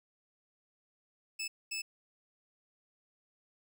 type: tone bursts at uneven times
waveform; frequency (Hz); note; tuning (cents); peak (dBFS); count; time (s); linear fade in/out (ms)
20% pulse; 2619; E7; -12; -31; 2; 1.39-1.48 / 1.71-1.82; 10
effects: none